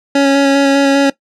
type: tone with vibrato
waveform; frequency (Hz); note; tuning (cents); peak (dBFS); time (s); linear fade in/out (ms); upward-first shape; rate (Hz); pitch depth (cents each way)
25% pulse; 277.2; C#4; 0; -4; 0.15-1.1; 5; square; 5; 11
effects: noise-tail reverb RT60 0.1 s tail -19 dB re dry + low-pass 6000 Hz 12 dB/octave